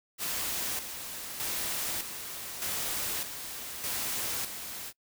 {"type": "noise with tremolo", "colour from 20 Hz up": "white", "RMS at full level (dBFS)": -33, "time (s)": [0.18, 4.93], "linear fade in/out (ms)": 50, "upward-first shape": "square", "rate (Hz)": 0.82, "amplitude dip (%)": 55, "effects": ["noise-tail reverb RT60 0.1 s tail -24 dB re dry"]}